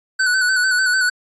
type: tone with vibrato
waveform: square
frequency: 1503 Hz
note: F#6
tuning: 27 cents sharp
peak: -15 dBFS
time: 0.19-1.1 s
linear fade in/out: 10 ms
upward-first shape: square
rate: 6.7 Hz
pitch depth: 35 cents each way
effects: resampled to 22050 Hz